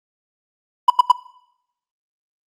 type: tone bursts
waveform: triangle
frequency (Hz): 987.8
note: B5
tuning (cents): 0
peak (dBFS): -4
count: 3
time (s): 0.88-1.117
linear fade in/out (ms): 5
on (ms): 21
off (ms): 87
effects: noise-tail reverb RT60 0.8 s tail -20 dB re dry + Opus 32 kbps